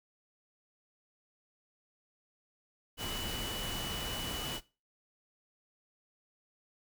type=tone in noise; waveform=sine; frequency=2960 Hz; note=F#7; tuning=in tune; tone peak=-40 dBFS; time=2.97-4.61 s; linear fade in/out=50 ms; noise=pink; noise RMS=-39 dBFS; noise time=2.97-4.61 s; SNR=-4 dB; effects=noise-tail reverb RT60 0.3 s tail -19 dB re dry